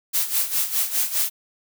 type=noise with tremolo; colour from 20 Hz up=blue; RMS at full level=-20 dBFS; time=0.13-1.3 s; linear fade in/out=20 ms; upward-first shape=sine; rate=4.9 Hz; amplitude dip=75%; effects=none